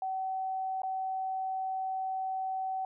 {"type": "tone with dropouts", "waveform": "sine", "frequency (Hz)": 760, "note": "F#5", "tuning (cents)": 46, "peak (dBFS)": -31, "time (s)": [0.02, 2.85], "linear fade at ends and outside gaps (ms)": 2, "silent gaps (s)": [0.819, 0.833], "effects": []}